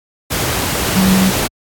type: tone in noise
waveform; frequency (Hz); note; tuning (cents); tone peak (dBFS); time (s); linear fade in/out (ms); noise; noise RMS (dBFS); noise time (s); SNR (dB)
sine; 189.2; F#3; +39; -9; 0.95-1.31; 20; pink; -17; 0.3-1.48; +5
effects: high-pass 60 Hz 12 dB/octave + AAC 64 kbps